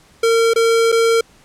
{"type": "tone with dropouts", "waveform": "square", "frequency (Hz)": 457.5, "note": "A#4", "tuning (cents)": -32, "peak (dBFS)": -12, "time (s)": [0.23, 1.21], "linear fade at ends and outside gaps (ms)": 5, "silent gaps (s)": [[0.536, 0.559], [0.919, 0.924]], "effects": ["pink hiss -50 dBFS RMS until 1.44 s", "low-pass 10000 Hz 12 dB/octave"]}